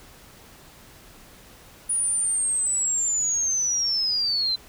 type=linear sweep; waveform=sine; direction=down; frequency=9730 to 4024 Hz; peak=-21 dBFS; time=1.89-4.56 s; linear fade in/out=10 ms; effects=pink hiss -49 dBFS RMS until 4.68 s